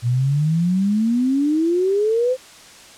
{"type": "exponential sweep", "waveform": "sine", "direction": "up", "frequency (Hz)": [116.54, 523.3], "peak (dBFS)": -15, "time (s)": [0.02, 2.37], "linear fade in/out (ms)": 50, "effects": ["white hiss -43 dBFS RMS until 2.97 s", "low-pass 8000 Hz 12 dB/octave"]}